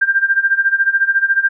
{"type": "tone with tremolo", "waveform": "sine", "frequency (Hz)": 1588, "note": "G6", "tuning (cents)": 22, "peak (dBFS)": -8, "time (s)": [0.01, 1.49], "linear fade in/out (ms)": 10, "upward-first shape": "sine", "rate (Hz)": 14, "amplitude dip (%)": 85, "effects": []}